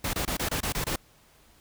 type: noise bursts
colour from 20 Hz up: pink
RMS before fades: -29 dBFS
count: 8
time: 0.04-0.96 s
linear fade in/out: 5 ms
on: 94 ms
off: 24 ms
effects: pink hiss -59 dBFS RMS until 1.6 s